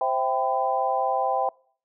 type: chord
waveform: sine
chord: C major seventh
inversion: none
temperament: equal with one note detuned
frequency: 523.3 / 659.3 / 784 / 1007.4 Hz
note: C5 / E5 / G5 / B5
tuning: 0 / 0 / 0 / +34 cents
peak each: -28 / -28 / -24 / -29 dBFS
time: 0.01-1.49 s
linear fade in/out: 2 ms
effects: noise-tail reverb RT60 0.5 s tail -25 dB re dry